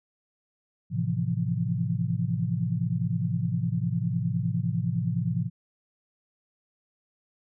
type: chord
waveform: sine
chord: F major seventh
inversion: first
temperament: equal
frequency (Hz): 110 / 130.81 / 164.81 / 174.61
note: A2 / C3 / E3 / F3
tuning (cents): 0 / 0 / 0 / 0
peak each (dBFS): -30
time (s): 0.9-5.5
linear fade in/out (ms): 50
effects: none